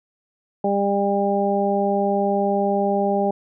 harmonic tone, 200 Hz, G3, 35 cents sharp, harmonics 1 / 2 / 3 / 4, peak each -23 / -23 / -23 / -23 dBFS, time 0.64-3.31 s, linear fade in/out 5 ms, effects none

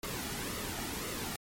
pink noise with flanger, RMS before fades -38 dBFS, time 0.03-1.36 s, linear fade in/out 2 ms, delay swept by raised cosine 1.2 to 1.93 ms, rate 1.9 Hz, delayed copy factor -0.5, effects MP3 64 kbps

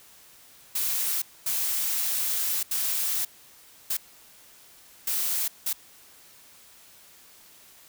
blue noise bursts at uneven times, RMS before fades -27 dBFS, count 6, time 0.75-1.22 / 1.46-2.63 / 2.71-3.25 / 3.9-3.97 / 5.07-5.48 / 5.66-5.73 s, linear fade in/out 5 ms, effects white hiss -53 dBFS RMS until 7.88 s

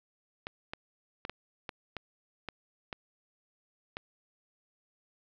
clicks, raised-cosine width 0.3 ms, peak -21 dBFS, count 9, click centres 0.469 / 0.735 / 1.251 / 1.296 / 1.692 / 1.967 / 2.487 / 2.928 / 3.969 s, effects low-pass 5000 Hz 12 dB/octave + 10-bit

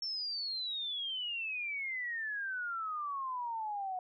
sine exponential sweep, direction down, 5450 to 727 Hz, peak -35 dBFS, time 0.02-3.99 s, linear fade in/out 2 ms, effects none

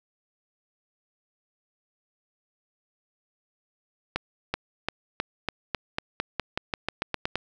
accelerating click train, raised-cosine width 0.3 ms, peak -10 dBFS, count 16, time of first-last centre 4.16-7.356 s, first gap 380 ms, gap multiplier 0.91, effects none

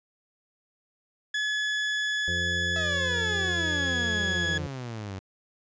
30% pulse tone with pitch glide, 1705 to 1684.4 Hz, G#6 to G#6, +45 to +24 cents, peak -23 dBFS, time 1.34-4.58 s, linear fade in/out 5 ms, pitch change -21 cents, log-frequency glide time 3.4-3.89 s
harmonic tone, 87.31 Hz, F2, in tune, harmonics 1 / 2 / 4 / 5 / 6, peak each -33 / -37 / -42 / -44 / -42 dBFS, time 2.28-4.67 s, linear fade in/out 0 ms
sawtooth exponential sweep, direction down, 659.3 to 92.5 Hz, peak -30 dBFS, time 2.76-5.19 s, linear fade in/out 0 ms
effects resampled to 16000 Hz

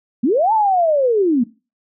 sine linear two-way sweep, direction up then down, 207.7 to 903 to 221.2 Hz, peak -12 dBFS, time 0.23-1.44 s, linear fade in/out 10 ms, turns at 0.53 s, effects noise-tail reverb RT60 0.3 s tail -19 dB re dry

